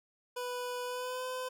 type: tone with pitch glide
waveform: 25% pulse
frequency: 494.2 to 509.6 Hz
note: B4 to C5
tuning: +1 to -46 cents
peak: -32 dBFS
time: 0.36-1.49 s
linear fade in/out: 10 ms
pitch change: +53 cents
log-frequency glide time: 0.85-1.24 s
effects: none